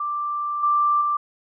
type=tone with level steps; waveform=sine; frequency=1178 Hz; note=D6; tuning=5 cents sharp; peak=-23 / -16 / -19 dBFS; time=0-1.17 s; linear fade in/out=5 ms; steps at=0.63 / 1.01 s; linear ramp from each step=5 ms; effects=none